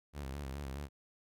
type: tone with vibrato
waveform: sawtooth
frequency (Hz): 69.3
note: C#2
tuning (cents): 0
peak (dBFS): -36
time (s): 0.13-0.89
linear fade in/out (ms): 50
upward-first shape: square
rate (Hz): 4.8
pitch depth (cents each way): 72
effects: none